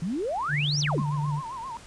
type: exponential two-way sweep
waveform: sine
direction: up then down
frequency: 155.56 to 6150 to 155.56 Hz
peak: -26 dBFS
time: 0.02-1.02 s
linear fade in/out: 2 ms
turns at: 0.8 s
type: tone with tremolo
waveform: sine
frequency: 146.83 Hz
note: D3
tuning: in tune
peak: -23 dBFS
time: 0.48-1.42 s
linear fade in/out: 50 ms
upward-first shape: triangle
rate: 20 Hz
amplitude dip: 40%
type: tone with vibrato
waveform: sine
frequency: 985 Hz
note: B5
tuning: 5 cents flat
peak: -33 dBFS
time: 0.98-1.77 s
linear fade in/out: 0 ms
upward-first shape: sine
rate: 7.6 Hz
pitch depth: 160 cents each way
effects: pink hiss -48 dBFS RMS until 1.86 s + resampled to 22050 Hz